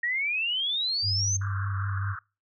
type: exponential sweep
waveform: sine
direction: up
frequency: 1864.7 to 6400 Hz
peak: -25 dBFS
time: 0.03-1.37 s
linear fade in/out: 5 ms
type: tone with vibrato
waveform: sine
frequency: 98 Hz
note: G2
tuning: in tune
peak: -27 dBFS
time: 1.02-2.16 s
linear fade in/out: 50 ms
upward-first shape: sine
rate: 5 Hz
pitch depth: 25 cents each way
type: band-pass noise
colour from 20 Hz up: white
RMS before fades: -38 dBFS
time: 1.41-2.19 s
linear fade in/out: 2 ms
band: 1100 to 1600 Hz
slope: 96 dB/octave
effects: noise-tail reverb RT60 0.3 s tail -25 dB re dry